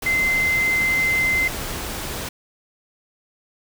sine tone in noise, 2071 Hz, C7, 18 cents flat, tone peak -17 dBFS, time 0.06-1.48 s, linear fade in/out 5 ms, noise pink, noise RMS -29 dBFS, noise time 0.02-2.29 s, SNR +9 dB, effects none

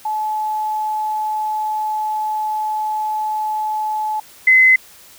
sine tone pair in turn, 859 / 2043 Hz, A5 / C7, -42 / -42 cents, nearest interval octave + minor third, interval 1500 cents, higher second, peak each -18 / -7 dBFS, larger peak second, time 0.05-4.2 / 4.47-4.76 s, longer first, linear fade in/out 5 ms, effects white hiss -44 dBFS RMS until 5.18 s

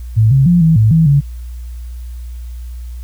sine tone with pitch steps, 109.9 / 135.2 / 174.7 / 161.8 / 109.3 / 162.2 / 141.9 Hz, A2 / C#3 / F3 / E3 / A2 / E3 / C#3, -2 / -43 / +1 / -32 / -11 / -28 / +41 cents, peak -6 dBFS, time 0.16-1.21 s, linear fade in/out 20 ms, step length 150 ms, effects added 60 Hz sine -24 dBFS peak until 3.03 s + white hiss -49 dBFS RMS until 3.03 s

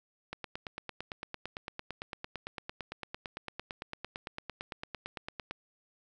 click train, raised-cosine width 0.3 ms, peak -22 dBFS, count 47, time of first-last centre 0.33-5.51 s, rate 8.88 Hz, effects none

